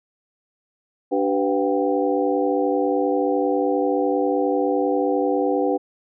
sine tone cluster, 291.8 / 386.2 / 499 / 716 / 786 Hz, D4 / G4 / B4 / F5 / G5, -11 / -26 / +18 / +43 / +4 cents, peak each -23 / -24 / -22 / -30 / -27 dBFS, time 1.11-5.78 s, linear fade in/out 20 ms, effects none

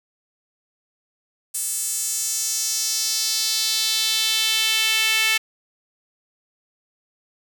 sawtooth tone with high-pass filter sweep, 440 Hz, A4, in tune, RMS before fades -22 dBFS, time 1.54-5.38 s, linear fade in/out 10 ms, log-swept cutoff 8700 to 2400 Hz, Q 2.3, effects none

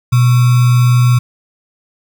sine tone with sample-and-hold, 122.9 Hz, B2, 8 cents flat, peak -6 dBFS, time 0.12-1.19 s, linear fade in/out 10 ms, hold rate 1225 Hz, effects none

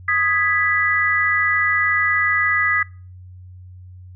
sine chord, G# minor, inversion second, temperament equal, 1244.5 / 1661.2 / 1975.5 Hz, D#6 / G#6 / B6, 0 / 0 / 0 cents, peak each -22 / -21 / -18 dBFS, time 0.08-2.83 s, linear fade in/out 5 ms, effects noise-tail reverb RT60 0.4 s tail -24 dB re dry + added 91 Hz sine -37 dBFS peak until 4.15 s

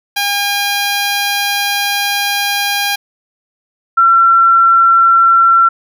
10% pulse / sine tone pair in turn, 809 / 1355.9 Hz, G#5 / E6, -46 / +48 cents, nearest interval major sixth, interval 894 cents, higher second, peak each -5 dBFS, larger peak neither, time 0.16-2.96 / 3.97-5.69 s, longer first, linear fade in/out 10 ms, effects none

